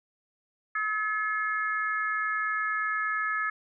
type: harmonic tone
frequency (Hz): 428.5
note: A4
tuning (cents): -46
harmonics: 3 / 4 / 5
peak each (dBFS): -30 / -29 / -37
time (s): 0.75-3.5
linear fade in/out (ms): 5
effects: none